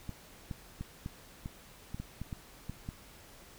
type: clicks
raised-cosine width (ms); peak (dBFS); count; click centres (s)
5; -26; 11; 0.093 / 0.512 / 0.81 / 1.061 / 1.459 / 1.945 / 2 / 2.216 / 2.328 / 2.696 / 2.889
effects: pink hiss -55 dBFS RMS until 3.58 s